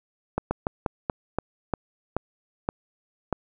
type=slowing click train; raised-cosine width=1 ms; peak=-10 dBFS; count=10; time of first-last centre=0.38-3.327 s; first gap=130 ms; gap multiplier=1.22; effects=none